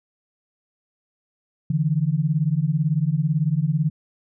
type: beating tone pair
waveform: sine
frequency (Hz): 144.9 / 162.9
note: D3 / E3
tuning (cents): -23 / -20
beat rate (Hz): 18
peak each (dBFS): -21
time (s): 1.7-3.9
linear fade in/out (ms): 5
effects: none